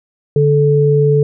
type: tone pair together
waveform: sine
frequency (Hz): 145.3 / 435.4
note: D3 / A4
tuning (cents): -18 / -18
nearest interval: octave + perfect fifth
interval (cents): 1900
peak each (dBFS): -11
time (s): 0.36-1.23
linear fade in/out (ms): 2
effects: none